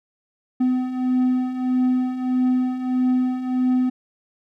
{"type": "beating tone pair", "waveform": "triangle", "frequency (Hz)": [252.5, 254.1], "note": ["B3", "B3"], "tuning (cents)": [39, 49], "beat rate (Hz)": 1.6, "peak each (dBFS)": [-23, -17], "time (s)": [0.6, 3.9], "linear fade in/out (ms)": 10, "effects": []}